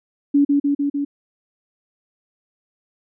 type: tone with echo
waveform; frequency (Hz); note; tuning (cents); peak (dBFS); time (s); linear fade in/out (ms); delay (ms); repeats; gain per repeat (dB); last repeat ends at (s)
sine; 284.6; C#4; +46; -11; 0.34-0.45; 10; 150; 4; -2; 1.05
effects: none